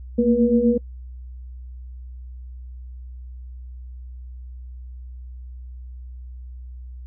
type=tone cluster; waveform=sine; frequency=228.3 / 236.3 / 482.9 Hz; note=A#3 / A#3 / B4; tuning=-36 / +24 / -39 cents; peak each=-19 dBFS; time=0.18-0.78 s; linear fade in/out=10 ms; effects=noise-tail reverb RT60 0.1 s tail -24 dB re dry + added 62 Hz sine -34 dBFS peak until 7.06 s